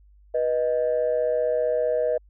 sine tone pair together, 487.7 / 623 Hz, B4 / D#5, -22 / +2 cents, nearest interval major third, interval 424 cents, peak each -22 dBFS, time 0.34-2.18 s, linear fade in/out 10 ms, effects tanh soft clip ceiling -15 dBFS + added 50 Hz sine -51 dBFS peak until 2.29 s

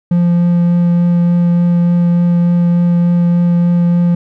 triangle tone with vibrato, 173.5 Hz, F3, 11 cents flat, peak -6 dBFS, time 0.11-4.15 s, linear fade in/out 5 ms, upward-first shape triangle, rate 3.4 Hz, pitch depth 9 cents each way, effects none

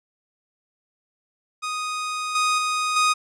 sawtooth tone with level steps, 1244.5 Hz, D#6, in tune, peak -22 / -15 / -18 / -13 dBFS, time 1.62-3.14 s, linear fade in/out 20 ms, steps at 2.35 / 2.58 / 2.96 s, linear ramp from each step 5 ms, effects resampled to 22050 Hz

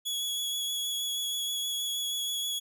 sawtooth tone with vibrato, 3365 Hz, G#7, 22 cents sharp, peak -27 dBFS, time 0.05-2.6 s, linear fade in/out 20 ms, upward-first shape sine, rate 6.3 Hz, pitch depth 12 cents each way, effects none

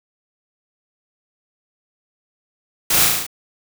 white noise with echo, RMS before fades -17 dBFS, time 2.9-3.05 s, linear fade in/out 5 ms, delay 36 ms, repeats 6, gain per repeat -2 dB, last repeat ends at 3.266 s, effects none

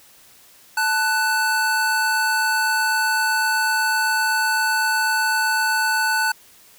square tone pair together, 880 / 1489.3 Hz, A5 / F#6, 0 / +11 cents, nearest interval major sixth, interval 911 cents, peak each -23 / -20 dBFS, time 0.77-6.32 s, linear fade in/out 5 ms, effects white hiss -50 dBFS RMS until 6.78 s

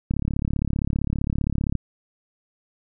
click train, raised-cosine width 5 ms, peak -11 dBFS, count 59, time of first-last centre 0.11-1.753 s, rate 35.3 Hz, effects none

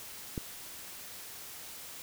click, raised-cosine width 3 ms, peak -21 dBFS, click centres 0.378 s, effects white hiss -46 dBFS RMS until 2.02 s

